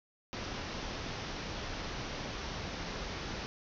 pink low-pass noise, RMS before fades -40 dBFS, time 0.33-3.46 s, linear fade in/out 0 ms, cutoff 6100 Hz, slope 96 dB/octave, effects none

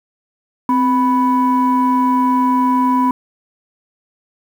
sine tone pair together, 258.8 / 987.8 Hz, C4 / B5, -19 / 0 cents, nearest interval octave + major seventh, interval 2319 cents, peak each -13 dBFS, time 0.69-3.11 s, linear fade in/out 2 ms, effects tanh soft clip ceiling -6 dBFS + 7-bit

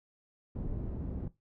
pink low-pass noise, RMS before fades -37 dBFS, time 0.55-1.28 s, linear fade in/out 5 ms, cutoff 280 Hz, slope 12 dB/octave, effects noise-tail reverb RT60 0.2 s tail -17 dB re dry

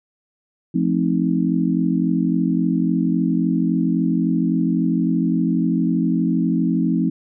sine chord, F dominant seventh, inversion none, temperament just, 174.61 / 218.3 / 261.9 / 314.3 Hz, F3 / A3 / C4 / Eb4, 0 / -13 / +2 / +18 cents, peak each -20 / -23 / -21 / -23 dBFS, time 0.74-7.1 s, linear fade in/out 10 ms, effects none

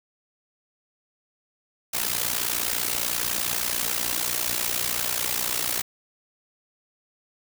white noise with amplitude modulation, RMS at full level -23 dBFS, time 1.93-5.82 s, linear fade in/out 10 ms, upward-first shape sine, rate 60.1 Hz, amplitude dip 80%, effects none

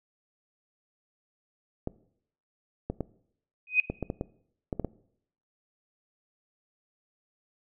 clicks, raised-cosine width 2 ms, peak -17 dBFS, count 10, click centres 1.874 / 2.9 / 3.007 / 3.9 / 4.027 / 4.101 / 4.211 / 4.728 / 4.797 / 4.847 s
sine tone with exponential growth, 2503 Hz, D#7, 10 cents sharp, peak -15 dBFS, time 3.67-3.8 s, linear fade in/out 2 ms, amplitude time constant 28 ms
effects noise-tail reverb RT60 0.7 s tail -20 dB re dry

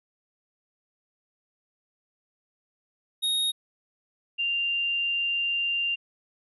square / sine tone pair in turn, 3739 / 2787 Hz, A#7 / F7, +4 / -4 cents, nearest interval perfect fourth, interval 508 cents, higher first, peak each -24 dBFS, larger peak neither, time 3.22-3.52 / 4.38-5.96 s, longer second, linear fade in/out 20 ms, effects resampled to 32000 Hz

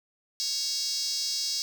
5% pulse tone with high-pass filter, 554.4 Hz, C#5, in tune, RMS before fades -30 dBFS, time 0.4-1.62 s, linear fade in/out 0 ms, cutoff 5000 Hz, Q 4, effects 9-bit

